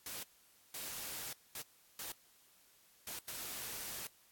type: noise bursts at uneven times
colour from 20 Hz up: white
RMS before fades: -44 dBFS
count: 6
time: 0.06-0.23 / 0.74-1.33 / 1.55-1.62 / 1.99-2.12 / 3.07-3.19 / 3.28-4.07 s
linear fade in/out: 2 ms
effects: white hiss -67 dBFS RMS until 4.31 s + AAC 64 kbps